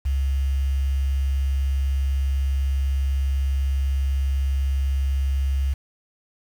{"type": "tone with quantisation", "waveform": "sine", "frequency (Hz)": 68, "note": "C#2", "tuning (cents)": -33, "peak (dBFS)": -19, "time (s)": [0.05, 5.74], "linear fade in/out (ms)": 10, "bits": 7, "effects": []}